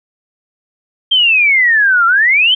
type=exponential two-way sweep; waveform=sine; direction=down then up; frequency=3197 to 1340 to 3197 Hz; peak=-7 dBFS; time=1.11-2.55 s; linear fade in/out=10 ms; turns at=2.06 s; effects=none